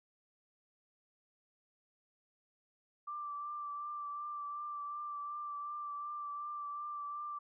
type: tone with vibrato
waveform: sine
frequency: 1174.7 Hz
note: D6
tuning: in tune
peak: -39 dBFS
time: 3.07-7.39 s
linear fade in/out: 10 ms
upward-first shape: triangle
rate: 2.7 Hz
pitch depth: 24 cents each way
effects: none